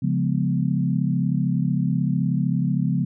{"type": "chord", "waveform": "sine", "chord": "C# dominant seventh", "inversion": "none", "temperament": "equal", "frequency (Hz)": [138.59, 174.61, 207.7, 246.9], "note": ["C#3", "E#3", "G#3", "B3"], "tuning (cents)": [0, 0, 0, 0], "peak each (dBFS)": [-23, -23, -27, -27], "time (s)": [0.02, 3.05], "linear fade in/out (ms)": 10, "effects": []}